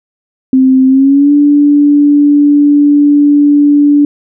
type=tone with pitch glide; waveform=sine; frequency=261.6 to 290.3 Hz; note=C4 to D4; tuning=0 to -20 cents; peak=-3 dBFS; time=0.53-4.05 s; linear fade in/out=2 ms; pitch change=+180 cents; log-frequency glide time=0.87-1.32 s; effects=none